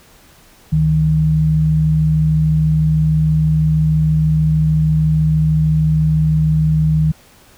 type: tone pair together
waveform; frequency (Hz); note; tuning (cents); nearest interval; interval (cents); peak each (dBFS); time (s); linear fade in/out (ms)
sine; 69.3 / 155.57; C#2 / D#3; 0 / 0; octave + major second; 1400; -20 / -11; 0.72-7.12; 10
effects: pink hiss -47 dBFS RMS until 7.57 s